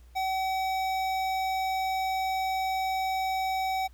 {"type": "tone with notch filter", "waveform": "square", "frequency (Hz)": 760, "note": "F#5", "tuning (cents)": 46, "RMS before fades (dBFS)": -29, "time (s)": [0.15, 3.88], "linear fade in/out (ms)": 20, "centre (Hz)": 9400, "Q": 1, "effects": ["added 60 Hz sine -50 dBFS peak until 3.93 s", "pink hiss -65 dBFS RMS until 3.93 s"]}